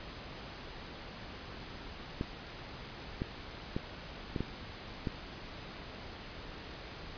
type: clicks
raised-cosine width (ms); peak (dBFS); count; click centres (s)
3; -20; 6; 2.211 / 3.219 / 3.765 / 4.362 / 4.406 / 5.072
effects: pink hiss -46 dBFS RMS until 7.17 s + resampled to 11025 Hz